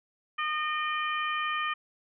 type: harmonic tone with a mistuned harmonic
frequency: 612 Hz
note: D#5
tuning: 29 cents flat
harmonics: 2 / 3 / 4 / 5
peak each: -30 / -34 / -36 / -38 dBFS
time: 0.38-1.74 s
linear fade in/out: 10 ms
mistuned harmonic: 4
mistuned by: -28 cents
effects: none